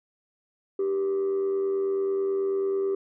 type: tone with amplitude modulation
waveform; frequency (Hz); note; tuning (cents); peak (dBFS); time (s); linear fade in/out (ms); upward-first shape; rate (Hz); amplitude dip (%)
sine; 390.8; G4; -5; -19; 0.79-2.95; 5; sine; 89.2; 50
effects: tanh soft clip ceiling -21 dBFS